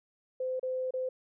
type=tone with dropouts; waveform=sine; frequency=514 Hz; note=C5; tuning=31 cents flat; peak=-30 dBFS; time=0.4-1.09 s; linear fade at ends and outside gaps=5 ms; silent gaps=0.596-0.629 / 0.908-0.937 s; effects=none